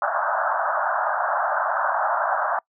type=band-pass noise; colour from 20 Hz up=pink; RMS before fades=-23 dBFS; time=0.02-2.59 s; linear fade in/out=2 ms; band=600 to 1600 Hz; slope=96 dB/octave; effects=noise-tail reverb RT60 0.1 s tail -25 dB re dry